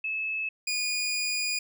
sine / 20% pulse tone pair in turn, 2600 / 2451 Hz, E7 / D#7, -24 / -27 cents, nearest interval minor second, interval 103 cents, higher first, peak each -28 / -22 dBFS, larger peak second, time 0.04-0.49 / 0.67-1.59 s, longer second, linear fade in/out 5 ms, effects none

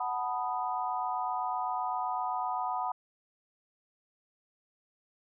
sine chord, B dominant seventh, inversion second, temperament equal with one note detuned, 740 / 880 / 987.8 / 1240.2 Hz, F#5 / A5 / B5 / D#6, 0 / 0 / 0 / -6 cents, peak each -34 / -38 / -34 / -38 dBFS, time 0-2.92 s, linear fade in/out 5 ms, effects none

